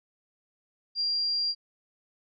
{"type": "tone", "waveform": "sine", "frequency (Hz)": 4766, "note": "D8", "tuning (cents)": 25, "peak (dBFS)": -25, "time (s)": [0.95, 1.55], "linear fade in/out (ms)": 50, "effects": []}